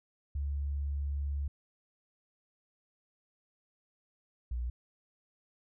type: tone pair in turn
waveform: sine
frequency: 71 / 60.24 Hz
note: C#2 / B1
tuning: +42 / -42 cents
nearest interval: minor third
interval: 284 cents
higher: first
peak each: -31 / -32 dBFS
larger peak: first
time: 0.35-1.48 / 4.51-4.7 s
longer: first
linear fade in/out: 5 ms
effects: none